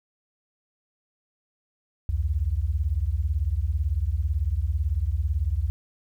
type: beating tone pair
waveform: sine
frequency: 65.41 / 83.41 Hz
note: C2 / E2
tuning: 0 / +21 cents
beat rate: 18 Hz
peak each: -25 dBFS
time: 2.09-5.7 s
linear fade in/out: 0 ms
effects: 10-bit